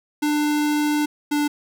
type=tone pair in turn; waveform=square; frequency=297.7 / 294.1 Hz; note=D4 / D4; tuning=+24 / +3 cents; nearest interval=unison; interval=21 cents; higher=first; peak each=-19 dBFS; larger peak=neither; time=0.22-1.06 / 1.31-1.48 s; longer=first; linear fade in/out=10 ms; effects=none